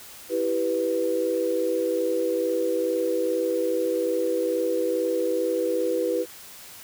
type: chord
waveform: sine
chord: E minor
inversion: none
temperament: equal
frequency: 329.6 / 392 / 493.9 Hz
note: E4 / G4 / B4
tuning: 0 / 0 / 0 cents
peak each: -28 / -28 / -24 dBFS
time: 0.29-6.26 s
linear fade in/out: 50 ms
effects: white hiss -44 dBFS RMS until 6.83 s